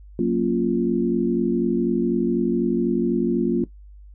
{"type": "chord", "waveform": "sine", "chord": "Gb major seventh", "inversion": "none", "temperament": "equal", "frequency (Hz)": [185, 233.1, 277.2, 349.2], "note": ["Gb3", "Bb3", "Db4", "F4"], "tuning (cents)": [0, 0, 0, 0], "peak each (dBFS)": [-25, -22, -26, -22], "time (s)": [0.19, 3.64], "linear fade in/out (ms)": 2, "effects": ["noise-tail reverb RT60 0.1 s tail -17 dB re dry", "added 50 Hz sine -41 dBFS peak until 4.14 s"]}